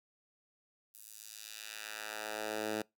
10% pulse tone with high-pass filter sweep, 107.7 Hz, A2, 37 cents flat, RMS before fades -42 dBFS, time 0.94-2.82 s, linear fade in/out 5 ms, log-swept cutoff 11000 to 260 Hz, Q 0.86, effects noise-tail reverb RT60 0.2 s tail -25 dB re dry

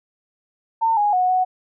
sine tone with pitch steps, 904 / 827 / 733 / 740 Hz, A5 / G#5 / F#5 / F#5, +47 / -8 / -16 / 0 cents, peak -15 dBFS, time 0.81-1.45 s, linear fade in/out 20 ms, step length 160 ms, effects none

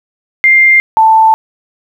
sine tone pair in turn, 2103 / 884.2 Hz, C7 / A5, +8 / +8 cents, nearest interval octave + minor third, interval 1500 cents, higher first, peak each -3 dBFS, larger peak neither, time 0.44-0.8 / 0.97-1.34 s, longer second, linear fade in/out 0 ms, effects 7-bit

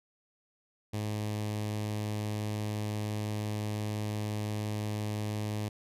sawtooth tone with notch filter, 105.8 Hz, G#2, 33 cents sharp, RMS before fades -34 dBFS, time 0.93-5.69 s, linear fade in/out 10 ms, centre 1400 Hz, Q 1.8, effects resampled to 32000 Hz

